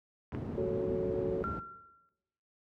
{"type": "low-pass noise", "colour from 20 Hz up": "white", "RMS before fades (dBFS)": -38, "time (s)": [0.32, 1.6], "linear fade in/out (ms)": 10, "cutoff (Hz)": 260, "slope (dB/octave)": 12}
{"type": "clicks", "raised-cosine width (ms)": 0.5, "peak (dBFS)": [-33, -28], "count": 2, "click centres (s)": [0.322, 0.349]}
{"type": "chord", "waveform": "sine", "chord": "F# minor", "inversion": "none", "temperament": "just", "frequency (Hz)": [370, 444, 555], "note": ["F#4", "A4", "C#5"], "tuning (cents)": [0, 16, 2], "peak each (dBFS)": [-32, -35, -38], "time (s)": [0.57, 1.43], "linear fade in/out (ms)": 10}
{"type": "tone with exponential decay", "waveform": "sine", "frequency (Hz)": 1369, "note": "F6", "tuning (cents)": -35, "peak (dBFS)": -32, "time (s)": [1.44, 2.09], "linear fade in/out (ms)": 0, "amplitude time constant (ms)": 140}
{"effects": ["noise-tail reverb RT60 1.0 s tail -18 dB re dry", "high-pass 60 Hz 12 dB/octave"]}